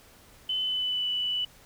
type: tone with pitch glide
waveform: sine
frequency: 3031 to 2970 Hz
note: F#7 to F#7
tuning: +41 to +6 cents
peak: -26 dBFS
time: 0.49-1.45 s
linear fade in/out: 5 ms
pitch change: -35 cents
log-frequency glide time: 0.6-1.09 s
effects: pink hiss -55 dBFS RMS until 1.65 s